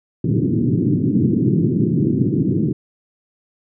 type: band-pass noise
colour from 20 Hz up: pink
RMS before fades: -17 dBFS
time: 0.24-2.73 s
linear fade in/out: 5 ms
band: 110 to 360 Hz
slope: 48 dB/octave
effects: none